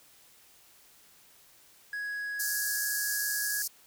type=tone; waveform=triangle; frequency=1665 Hz; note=G#6; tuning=4 cents sharp; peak=-31 dBFS; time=1.93-3.62 s; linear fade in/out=2 ms
type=band-pass noise; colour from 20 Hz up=white; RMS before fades=-33 dBFS; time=2.39-3.68 s; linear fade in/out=10 ms; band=4500 to 16000 Hz; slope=96 dB/octave
effects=white hiss -59 dBFS RMS until 3.86 s